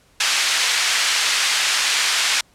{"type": "band-pass noise", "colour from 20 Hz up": "pink", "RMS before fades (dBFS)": -19, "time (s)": [0.2, 2.41], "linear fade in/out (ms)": 5, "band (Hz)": [1900, 7100], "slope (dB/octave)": 12, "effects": ["pink hiss -56 dBFS RMS until 2.54 s", "low-pass 11000 Hz 12 dB/octave"]}